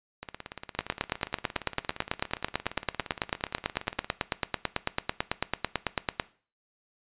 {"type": "two click trains", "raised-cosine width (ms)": 0.3, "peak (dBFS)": [-21, -9], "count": [68, 50], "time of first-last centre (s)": [[0.23, 4.103], [0.79, 6.198]], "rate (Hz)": [17.3, 9.06], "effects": ["noise-tail reverb RT60 0.4 s tail -18 dB re dry", "resampled to 8000 Hz"]}